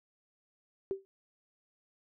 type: tone with exponential decay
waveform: sine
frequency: 388.3 Hz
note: G4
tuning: 16 cents flat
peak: -27 dBFS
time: 0.91-1.05 s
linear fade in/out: 0 ms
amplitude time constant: 29 ms
effects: none